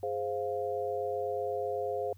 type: chord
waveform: sine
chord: F minor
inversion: first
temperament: equal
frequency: 415.3 / 523.3 / 698.5 Hz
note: Ab4 / C5 / F5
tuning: 0 / 0 / 0 cents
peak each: -35 / -34 / -36 dBFS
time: 0.03-2.13 s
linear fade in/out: 2 ms
effects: added 95 Hz sine -51 dBFS peak until 2.17 s + white hiss -69 dBFS RMS until 2.17 s